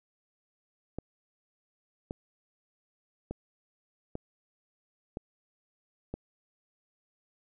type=clicks; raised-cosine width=2 ms; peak=-22 dBFS; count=6; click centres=0.986 / 2.109 / 3.31 / 4.154 / 5.171 / 6.14 s; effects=none